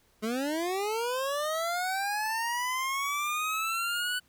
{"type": "linear sweep", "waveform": "25% pulse", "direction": "up", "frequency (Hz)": [210, 1495], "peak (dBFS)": -25, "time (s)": [0.22, 4.2], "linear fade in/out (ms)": 20, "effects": ["pink hiss -66 dBFS RMS until 4.28 s"]}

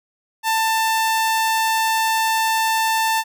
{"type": "tone", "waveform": "sawtooth", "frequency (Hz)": 890, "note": "A5", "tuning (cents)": 20, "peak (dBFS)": -13, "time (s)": [0.43, 3.24], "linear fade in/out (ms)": 50, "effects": []}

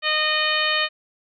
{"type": "harmonic tone with a mistuned harmonic", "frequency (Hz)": 615, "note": "D#5", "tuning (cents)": -20, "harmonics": [1, 2, 3, 4, 5, 6, 7], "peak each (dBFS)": [-29, -27, -24, -26, -25, -29, -29], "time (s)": [0.02, 0.89], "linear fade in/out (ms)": 50, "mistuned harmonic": 5, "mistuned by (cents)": -20, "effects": []}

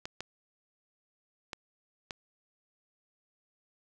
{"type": "clicks", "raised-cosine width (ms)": 0.2, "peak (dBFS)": -20, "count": 4, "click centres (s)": [0.055, 0.206, 1.532, 2.108], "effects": []}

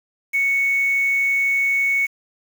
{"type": "tone with quantisation", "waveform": "sine", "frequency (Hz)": 2217, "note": "C#7", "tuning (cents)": 0, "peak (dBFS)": -16, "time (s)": [0.33, 2.07], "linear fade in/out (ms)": 20, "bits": 6, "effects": []}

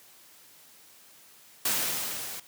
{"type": "noise with level ramp", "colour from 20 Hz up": "white", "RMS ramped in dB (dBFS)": [-26, -39], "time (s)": [1.65, 2.4], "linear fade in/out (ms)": 5, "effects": ["white hiss -55 dBFS RMS until 2.47 s", "high-pass 100 Hz 12 dB/octave"]}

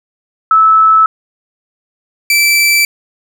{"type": "tone pair in turn", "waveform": ["sine", "sawtooth"], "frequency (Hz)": [1306, 2327], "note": ["E6", "D7"], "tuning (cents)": [-17, -17], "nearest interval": "minor seventh", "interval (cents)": 1000, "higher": "second", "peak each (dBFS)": -4, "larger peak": "neither", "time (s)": [[0.51, 1.06], [2.3, 2.85]], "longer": "neither", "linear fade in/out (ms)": 2, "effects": []}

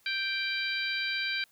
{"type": "harmonic tone", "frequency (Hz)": 784, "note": "G5", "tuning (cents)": 0, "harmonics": [2, 3, 4, 5, 6], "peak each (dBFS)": [-34, -33, -39, -36, -39], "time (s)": [0.06, 1.44], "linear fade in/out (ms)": 2, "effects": ["white hiss -65 dBFS RMS until 1.51 s"]}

